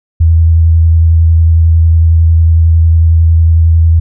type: tone with vibrato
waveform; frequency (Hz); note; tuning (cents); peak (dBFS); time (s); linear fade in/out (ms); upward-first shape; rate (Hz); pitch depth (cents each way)
sine; 81.9; E2; -11; -3; 0.2-4; 10; square; 11; 15
effects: none